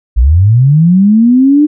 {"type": "linear sweep", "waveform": "sine", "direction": "up", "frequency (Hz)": [51.91, 304.7], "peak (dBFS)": -3, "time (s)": [0.16, 1.67], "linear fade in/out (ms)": 20, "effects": []}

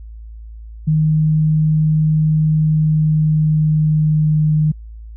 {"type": "tone with pitch glide", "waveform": "sine", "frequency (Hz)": [155.56, 153.86], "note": ["D#3", "D#3"], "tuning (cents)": [0, -19], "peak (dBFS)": -11, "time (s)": [0.87, 4.72], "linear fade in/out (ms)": 10, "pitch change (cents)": -19, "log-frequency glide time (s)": [2.49, 4.44], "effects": ["added 55 Hz sine -31 dBFS peak until 5.16 s"]}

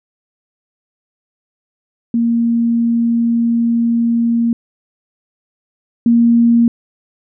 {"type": "tone pair in turn", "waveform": "sine", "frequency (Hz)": [233.1, 234.2], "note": ["A#3", "A#3"], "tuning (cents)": [0, 8], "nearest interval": "unison", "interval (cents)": 8, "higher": "second", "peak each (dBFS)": [-11, -7], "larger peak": "second", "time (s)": [[2.14, 4.53], [6.06, 6.68]], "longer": "first", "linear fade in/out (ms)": 2, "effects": []}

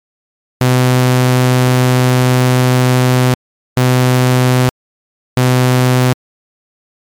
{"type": "tone bursts at uneven times", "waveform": "sawtooth", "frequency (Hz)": 126.7, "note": "B2", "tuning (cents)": 45, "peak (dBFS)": -4, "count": 3, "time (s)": [[0.61, 3.34], [3.77, 4.69], [5.37, 6.13]], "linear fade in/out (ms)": 0, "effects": ["MP3 96 kbps"]}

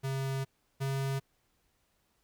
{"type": "tone pair in turn", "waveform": "square", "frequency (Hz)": [134.8, 135.89], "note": ["C#3", "C#3"], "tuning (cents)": [-48, -34], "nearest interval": "unison", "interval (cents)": 14, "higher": "second", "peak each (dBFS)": [-32, -31], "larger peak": "second", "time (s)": [[0.03, 0.45], [0.8, 1.2]], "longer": "first", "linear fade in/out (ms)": 20, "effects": ["pink hiss -74 dBFS RMS until 2.23 s"]}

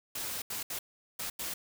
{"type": "noise bursts at uneven times", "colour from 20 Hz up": "white", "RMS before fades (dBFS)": -37, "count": 5, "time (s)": [[0.15, 0.42], [0.5, 0.63], [0.7, 0.79], [1.19, 1.3], [1.39, 1.54]], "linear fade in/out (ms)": 5, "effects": []}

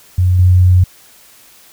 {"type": "tone with level steps", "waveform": "sine", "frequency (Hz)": 90.9, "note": "F#2", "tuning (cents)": -30, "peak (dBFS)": [-8, -5], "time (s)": [0.18, 0.84], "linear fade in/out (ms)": 5, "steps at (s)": 0.39, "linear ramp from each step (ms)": 2, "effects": ["white hiss -44 dBFS RMS until 1.72 s"]}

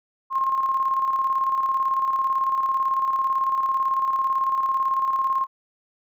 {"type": "tone with tremolo", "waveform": "sine", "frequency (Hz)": 1067, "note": "C6", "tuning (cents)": 34, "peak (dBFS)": -18, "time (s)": [0.3, 5.47], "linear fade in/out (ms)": 50, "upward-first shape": "square", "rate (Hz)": 18, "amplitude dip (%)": 40, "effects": []}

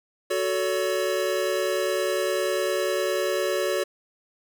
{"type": "chord", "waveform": "square", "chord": "F# minor", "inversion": "none", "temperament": "equal with one note detuned", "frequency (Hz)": [370, 440, 567.3], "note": ["F#4", "A4", "C#5"], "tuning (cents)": [0, 0, 40], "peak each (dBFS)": [-28, -30, -27], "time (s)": [0.3, 3.84], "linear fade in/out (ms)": 10, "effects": []}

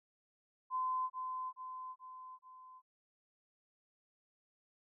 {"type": "tone with echo", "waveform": "sine", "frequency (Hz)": 1026, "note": "C6", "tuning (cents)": -34, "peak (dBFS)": -33, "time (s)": [0.7, 1.1], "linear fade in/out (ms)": 50, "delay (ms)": 430, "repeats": 4, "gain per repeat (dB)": -5, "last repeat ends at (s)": 2.82, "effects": []}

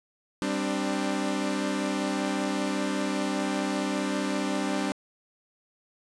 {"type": "chord", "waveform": "sawtooth", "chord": "G suspended fourth", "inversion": "none", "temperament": "equal with one note detuned", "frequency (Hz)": [196, 261.6, 296.6], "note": ["G3", "C4", "D4"], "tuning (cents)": [0, 0, 17], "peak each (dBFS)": [-27, -28, -26], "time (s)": [0.42, 4.92], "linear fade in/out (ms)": 0, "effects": ["resampled to 22050 Hz"]}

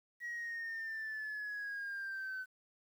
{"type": "linear sweep", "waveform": "sine", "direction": "down", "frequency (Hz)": [1915, 1511], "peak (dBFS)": -37, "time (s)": [0.2, 2.46], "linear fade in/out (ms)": 50, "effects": ["tanh soft clip ceiling -37 dBFS", "11-bit"]}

